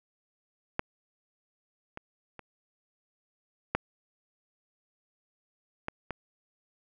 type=clicks; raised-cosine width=0.5 ms; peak=-12 / -24 / -28 / -10 / -17 / -19 dBFS; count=6; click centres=0.794 / 1.974 / 2.393 / 3.75 / 5.884 / 6.107 s; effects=none